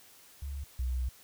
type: tone pair in turn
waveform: sine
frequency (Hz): 69.8 / 62.77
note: C#2 / B1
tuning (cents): +13 / +29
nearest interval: major second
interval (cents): 184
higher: first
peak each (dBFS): -35 / -29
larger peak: second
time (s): 0.42-0.64 / 0.79-1.09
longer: second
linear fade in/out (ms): 5
effects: white hiss -57 dBFS RMS until 1.23 s